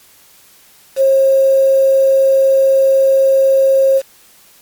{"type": "tone with quantisation", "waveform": "sine", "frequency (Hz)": 538, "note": "C5", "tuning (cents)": 48, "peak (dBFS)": -7, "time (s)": [0.96, 4.02], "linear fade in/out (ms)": 50, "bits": 5, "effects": ["white hiss -46 dBFS RMS until 4.61 s", "MP3 96 kbps"]}